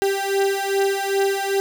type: beating tone pair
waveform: 35% pulse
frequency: 392 / 394.5 Hz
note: G4 / G4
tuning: 0 / +11 cents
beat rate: 2.5 Hz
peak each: -20 dBFS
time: 0.02-1.6 s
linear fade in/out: 0 ms
effects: none